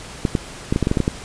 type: clicks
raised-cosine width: 3 ms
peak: -4 dBFS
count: 10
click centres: 0.252 / 0.352 / 0.725 / 0.761 / 0.827 / 0.871 / 0.914 / 0.972 / 1.003 / 1.079 s
effects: pink hiss -36 dBFS RMS until 1.24 s + resampled to 22050 Hz